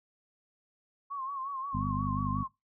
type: tone with vibrato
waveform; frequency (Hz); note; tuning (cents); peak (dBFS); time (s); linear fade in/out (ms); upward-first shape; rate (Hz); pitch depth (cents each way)
sine; 1089; C#6; -31; -34; 1.1-2.48; 20; sine; 5.6; 74
type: harmonic tone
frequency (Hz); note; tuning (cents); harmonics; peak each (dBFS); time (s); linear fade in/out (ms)
50.2; G1; +42; 1 / 2 / 3 / 4 / 5; -37 / -35 / -36 / -37 / -37; 1.73-2.44; 20
effects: noise-tail reverb RT60 0.2 s tail -19 dB re dry